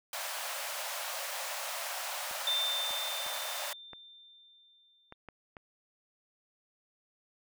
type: high-pass noise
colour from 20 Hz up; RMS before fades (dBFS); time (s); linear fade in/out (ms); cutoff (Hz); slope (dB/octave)
pink; -38; 0.13-3.73; 2; 540; 96
type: clicks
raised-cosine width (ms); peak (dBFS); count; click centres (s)
0.5; -31; 7; 2.312 / 2.908 / 3.264 / 3.933 / 5.124 / 5.287 / 5.568
type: tone with exponential decay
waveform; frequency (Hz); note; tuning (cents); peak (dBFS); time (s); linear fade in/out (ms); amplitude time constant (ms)
sine; 3580; A7; +29; -27; 2.47-5.14; 2; 580
effects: none